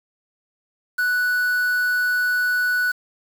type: tone with quantisation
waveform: triangle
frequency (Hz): 1480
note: F#6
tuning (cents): 0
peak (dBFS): -16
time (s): 0.98-2.92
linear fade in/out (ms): 10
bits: 6
effects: none